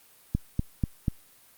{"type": "click train", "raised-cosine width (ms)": 5, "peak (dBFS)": -12, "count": 4, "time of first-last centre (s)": [0.35, 1.082], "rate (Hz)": 4.1, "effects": ["white hiss -57 dBFS RMS until 1.57 s", "Opus 32 kbps"]}